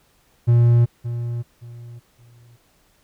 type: tone with echo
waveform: triangle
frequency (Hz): 118.8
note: A#2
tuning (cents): +33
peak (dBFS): -9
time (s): 0.47-0.86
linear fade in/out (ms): 20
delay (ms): 570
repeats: 3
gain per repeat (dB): -12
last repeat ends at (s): 2.57
effects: pink hiss -60 dBFS RMS until 3.03 s